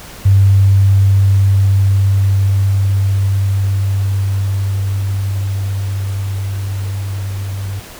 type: tone with level ramp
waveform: sine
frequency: 98 Hz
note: G2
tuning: in tune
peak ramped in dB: -5 to -19 dBFS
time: 0.25-7.8 s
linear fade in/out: 10 ms
effects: pink hiss -34 dBFS RMS until 7.99 s